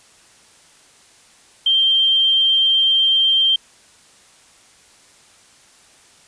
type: tone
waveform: sine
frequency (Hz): 3156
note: G7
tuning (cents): +11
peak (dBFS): -12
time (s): 1.66-3.56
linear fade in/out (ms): 5
effects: white hiss -50 dBFS RMS until 6.27 s + resampled to 22050 Hz